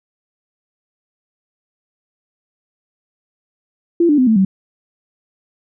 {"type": "tone with pitch steps", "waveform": "sine", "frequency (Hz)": [340.8, 295, 255.3, 221, 191.27], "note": ["F4", "D4", "C4", "A3", "G3"], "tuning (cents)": [-42, 8, -42, 8, -42], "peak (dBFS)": -9, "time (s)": [4, 4.45], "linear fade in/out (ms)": 5, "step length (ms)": 90, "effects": []}